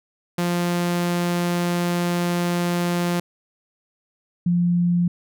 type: tone pair in turn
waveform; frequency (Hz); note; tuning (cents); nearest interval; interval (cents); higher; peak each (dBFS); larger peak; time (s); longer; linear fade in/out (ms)
sawtooth / sine; 174.61 / 174.61; F3 / F3; 0 / 0; unison; 0; neither; -16; neither; 0.38-3.2 / 4.46-5.08; first; 5
effects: none